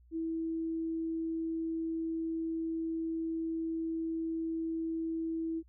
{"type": "tone", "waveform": "sine", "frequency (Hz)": 326.3, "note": "E4", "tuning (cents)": -18, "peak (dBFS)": -32, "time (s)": [0.11, 5.63], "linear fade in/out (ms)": 50, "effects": ["added 60 Hz sine -58 dBFS peak until 5.68 s"]}